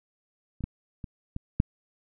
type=clicks; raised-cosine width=5 ms; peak=-28 / -17 / -24 / -20 / -8 dBFS; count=5; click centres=0.607 / 0.64 / 1.042 / 1.364 / 1.601 s; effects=none